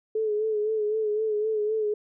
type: tone with vibrato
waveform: sine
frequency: 429.2 Hz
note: A4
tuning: 43 cents flat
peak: -23 dBFS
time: 0.15-1.94 s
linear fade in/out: 5 ms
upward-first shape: sine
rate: 3.9 Hz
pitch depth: 48 cents each way
effects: none